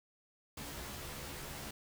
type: noise with comb filter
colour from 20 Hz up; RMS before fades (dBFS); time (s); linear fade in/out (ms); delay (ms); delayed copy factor
pink; -45; 0.57-1.71; 5; 14; +1
effects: none